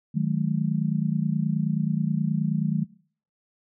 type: chord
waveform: sine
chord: D# diminished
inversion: none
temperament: equal with one note detuned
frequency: 155.56 / 185 / 214.4 Hz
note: D#3 / F#3 / A3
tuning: 0 / 0 / -45 cents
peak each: -25 / -26 / -27 dBFS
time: 0.14-2.85 s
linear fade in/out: 20 ms
effects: noise-tail reverb RT60 0.5 s tail -22 dB re dry